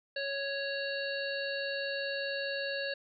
harmonic tone, 554.4 Hz, C#5, in tune, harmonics 1 / 3 / 5 / 7 / 8, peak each -36 / -37 / -42 / -44 / -42 dBFS, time 0.16-2.94 s, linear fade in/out 5 ms, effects none

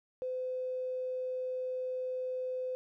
triangle tone with tanh clipping, 510 Hz, C5, 44 cents flat, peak -33 dBFS, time 0.22-2.75 s, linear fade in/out 0 ms, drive 3 dB, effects none

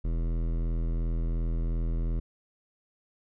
sine tone with hard clipping, 41.41 Hz, E1, 9 cents sharp, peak -28 dBFS, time 0.04-2.2 s, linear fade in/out 10 ms, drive 16 dB, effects none

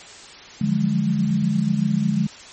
sine tone cluster, 149 / 175.3 / 183.5 / 209 Hz, D3 / F3 / F#3 / G#3, +25 / +7 / -14 / +11 cents, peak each -23 / -25 / -26 / -20 dBFS, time 0.61-2.27 s, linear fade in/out 5 ms, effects white hiss -41 dBFS RMS until 2.52 s + MP3 32 kbps

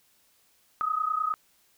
sine tone pair together, 1244.5 / 1274.3 Hz, D#6 / D#6, 0 / +41 cents, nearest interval unison, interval 41 cents, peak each -28 dBFS, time 0.81-1.34 s, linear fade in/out 0 ms, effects white hiss -65 dBFS RMS until 1.77 s

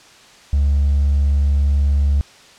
triangle tone with hard clipping, 70.8 Hz, C#2, 37 cents sharp, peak -12 dBFS, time 0.53-2.21 s, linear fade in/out 0 ms, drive 2 dB, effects white hiss -45 dBFS RMS until 2.58 s + low-pass 6000 Hz 12 dB/octave

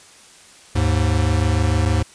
square tone pair together, 77.78 / 104.46 Hz, D#2 / G#2, 0 / +11 cents, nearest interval perfect fourth, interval 511 cents, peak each -19 dBFS, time 0.75-2.03 s, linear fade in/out 10 ms, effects white hiss -46 dBFS RMS until 2.14 s + resampled to 22050 Hz

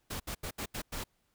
pink noise bursts at uneven times, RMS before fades -38 dBFS, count 6, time 0.1-0.2 / 0.27-0.35 / 0.43-0.51 / 0.58-0.66 / 0.74-0.82 / 0.92-1.04 s, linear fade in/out 10 ms, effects pink hiss -75 dBFS RMS until 1.34 s

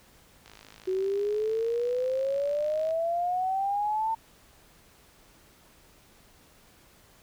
click train, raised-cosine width 0.2 ms, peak -31 dBFS, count 131, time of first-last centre 0.46-2.908 s, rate 53.1 Hz
sine exponential sweep, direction up, 370 to 905 Hz, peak -25 dBFS, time 0.87-4.15 s, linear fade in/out 10 ms
effects pink hiss -58 dBFS RMS until 7.22 s

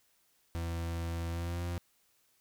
40% pulse tone with pitch glide, 84 to 86.86 Hz, E2 to F2, +33 to -9 cents, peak -33 dBFS, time 0.55-1.78 s, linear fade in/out 0 ms, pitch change +58 cents, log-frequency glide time 1.28-1.63 s, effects white hiss -71 dBFS RMS until 2.4 s

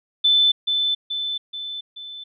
sine tone with echo, 3520 Hz, A7, in tune, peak -13 dBFS, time 0.24-0.52 s, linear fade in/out 10 ms, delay 430 ms, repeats 4, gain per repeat -5 dB, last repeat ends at 2.24 s, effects none

